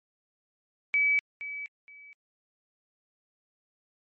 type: tone with echo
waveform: sine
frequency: 2289 Hz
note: D7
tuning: 45 cents flat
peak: -21 dBFS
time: 0.94-1.19 s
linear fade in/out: 0 ms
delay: 470 ms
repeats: 2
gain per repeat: -13 dB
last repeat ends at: 2.13 s
effects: MP3 32 kbps